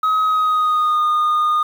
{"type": "tone with pitch glide", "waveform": "sine", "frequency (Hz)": [1270, 1224.6], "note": ["D#6", "D#6"], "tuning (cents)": [35, -28], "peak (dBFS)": -11, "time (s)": [0.03, 1.63], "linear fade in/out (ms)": 5, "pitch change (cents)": -63, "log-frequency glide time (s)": [0.22, 1.01], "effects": ["tanh soft clip ceiling -13 dBFS", "7-bit"]}